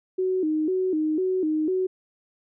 sine tone with vibrato, 339.9 Hz, F4, 47 cents flat, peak -21 dBFS, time 0.18-1.87 s, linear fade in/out 10 ms, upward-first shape square, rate 2 Hz, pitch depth 160 cents each way, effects none

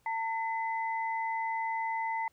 sine tone pair together, 900 / 2020 Hz, A5 / B6, +39 / +39 cents, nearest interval octave + major second, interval 1400 cents, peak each -31 / -37 dBFS, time 0.06-2.28 s, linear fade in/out 2 ms, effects pink hiss -70 dBFS RMS until 2.32 s

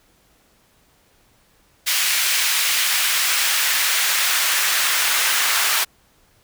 pink noise with high-pass filter sweep, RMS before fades -19 dBFS, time 1.86-5.85 s, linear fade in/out 20 ms, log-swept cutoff 2200 to 1400 Hz, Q 1, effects pink hiss -58 dBFS RMS until 6.43 s

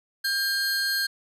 45% pulse tone pair together, 1600 / 4268 Hz, G6 / C8, +35 / +34 cents, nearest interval octave + perfect fourth, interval 1699 cents, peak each -26 dBFS, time 0.24-1.07 s, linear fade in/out 10 ms, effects resampled to 32000 Hz

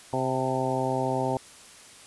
harmonic tone with a mistuned harmonic, 130.81 Hz, C3, in tune, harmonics 1 / 2 / 3 / 4 / 5 / 6 / 7, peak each -32 / -32 / -32 / -32 / -32 / -32 / -32 dBFS, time 0.13-1.37 s, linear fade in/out 2 ms, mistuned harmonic 7, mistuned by -32 cents, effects white hiss -49 dBFS RMS until 2.06 s + resampled to 24000 Hz

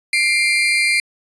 35% pulse tone pair together, 2101 / 2368 Hz, C7 / D7, +7 / +14 cents, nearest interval major second, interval 207 cents, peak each -15 dBFS, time 0.13-1 s, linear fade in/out 2 ms, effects resampled to 24000 Hz

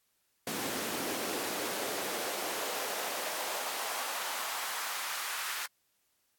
pink noise with high-pass filter sweep, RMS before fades -36 dBFS, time 0.47-5.66 s, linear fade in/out 2 ms, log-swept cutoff 250 to 1400 Hz, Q 1.5, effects white hiss -75 dBFS RMS until 6.38 s + AAC 64 kbps

